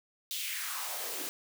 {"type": "noise with high-pass filter sweep", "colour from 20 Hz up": "white", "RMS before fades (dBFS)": -37, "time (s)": [0.31, 1.29], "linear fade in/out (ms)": 0, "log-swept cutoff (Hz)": [3700, 260], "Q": 2.8, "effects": []}